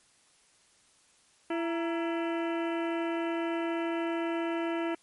harmonic tone with a mistuned harmonic, 334.5 Hz, E4, 25 cents sharp, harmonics 1 / 2 / 3 / 4 / 5 / 6 / 7 / 8 / 9, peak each -30 / -36 / -40 / -42 / -44 / -46 / -47 / -48 / -49 dBFS, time 1.5-4.95 s, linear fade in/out 5 ms, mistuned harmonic 3, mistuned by -110 cents, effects white hiss -64 dBFS RMS until 5.02 s + MP3 48 kbps

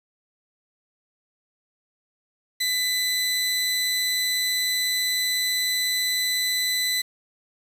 25% pulse tone pair together, 2002 / 4004 Hz, B6 / B7, +23 / +23 cents, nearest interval octave, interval 1200 cents, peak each -22 dBFS, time 2.6-7.02 s, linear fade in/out 10 ms, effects 7-bit

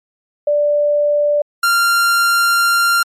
sine / 45% pulse tone pair in turn, 587.3 / 1387.2 Hz, D5 / F6, 0 / -12 cents, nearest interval octave + minor third, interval 1488 cents, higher second, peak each -11 dBFS, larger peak neither, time 0.47-1.42 / 1.63-3.03 s, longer second, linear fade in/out 5 ms, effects MP3 64 kbps

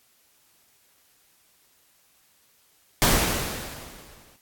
pink noise with exponential decay, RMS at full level -17 dBFS, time 3.02-4.36 s, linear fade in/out 0 ms, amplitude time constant 290 ms, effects white hiss -62 dBFS RMS until 4.41 s + AAC 64 kbps

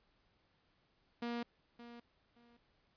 sawtooth tone with echo, 237.1 Hz, A#3, 30 cents sharp, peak -34 dBFS, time 1.22-1.43 s, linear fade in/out 5 ms, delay 570 ms, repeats 2, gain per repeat -13 dB, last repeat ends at 2.57 s, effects pink hiss -75 dBFS RMS until 2.96 s + resampled to 11025 Hz

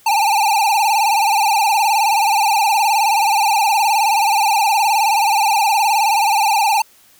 square tone with vibrato, 846 Hz, G#5, 32 cents sharp, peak -13 dBFS, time 0.06-6.82 s, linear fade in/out 5 ms, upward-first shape sine, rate 19 Hz, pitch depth 120 cents each way, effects white hiss -50 dBFS RMS until 7.19 s

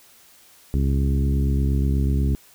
harmonic tone with a mistuned harmonic, 68.4 Hz, C#2, 23 cents flat, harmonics 1 / 2 / 3 / 4 / 5 / 6, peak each -19 / -24 / -28 / -30 / -36 / -37 dBFS, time 0.74-2.35 s, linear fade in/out 0 ms, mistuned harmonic 1, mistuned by +22 cents, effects white hiss -52 dBFS RMS until 2.54 s

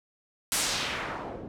white noise with low-pass filter sweep, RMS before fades -32 dBFS, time 0.52-1.48 s, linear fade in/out 0 ms, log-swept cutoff 11000 to 350 Hz, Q 1.2, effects none

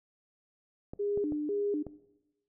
clicks, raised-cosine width 2 ms, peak -27 dBFS, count 4, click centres 0.935 / 1.175 / 1.322 / 1.867 s
sine tone with vibrato, 349.2 Hz, F4, in tune, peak -29 dBFS, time 0.99-1.83 s, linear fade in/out 10 ms, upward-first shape square, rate 2 Hz, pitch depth 270 cents each way
effects noise-tail reverb RT60 1.0 s tail -19 dB re dry

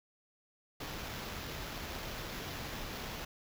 pink noise with sample-and-hold, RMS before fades -42 dBFS, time 0.8-3.25 s, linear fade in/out 5 ms, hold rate 8820 Hz, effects none

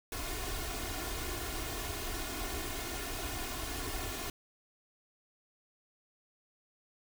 pink noise with comb filter, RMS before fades -38 dBFS, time 0.12-4.3 s, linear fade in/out 2 ms, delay 2.8 ms, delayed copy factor +0.75, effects none

